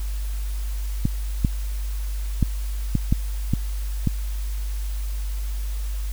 clicks, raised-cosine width 5 ms, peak -6 dBFS, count 7, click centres 1.054 / 1.448 / 2.427 / 2.953 / 3.125 / 3.536 / 4.073 s, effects added 50 Hz sine -24 dBFS peak until 6.12 s + white hiss -43 dBFS RMS until 6.12 s

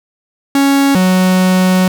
45% pulse tone pair in turn, 277.2 / 185.01 Hz, C#4 / F#3, 0 / 0 cents, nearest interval perfect fifth, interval 700 cents, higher first, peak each -8 dBFS, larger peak neither, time 0.55-0.95 / 0.95-1.88 s, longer second, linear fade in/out 2 ms, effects none

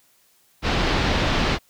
pink low-pass noise, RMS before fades -21 dBFS, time 0.62-1.59 s, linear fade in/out 50 ms, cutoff 4600 Hz, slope 24 dB/octave, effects white hiss -60 dBFS RMS until 1.69 s

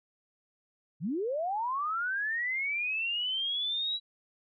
sine linear sweep, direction up, 130.81 to 3921 Hz, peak -29 dBFS, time 1-4 s, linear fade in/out 50 ms, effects none

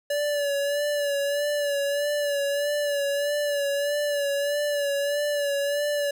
square tone with vibrato, 575 Hz, D5, 37 cents flat, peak -24 dBFS, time 0.1-6.11 s, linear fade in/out 5 ms, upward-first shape sine, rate 1.6 Hz, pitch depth 37 cents each way, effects none

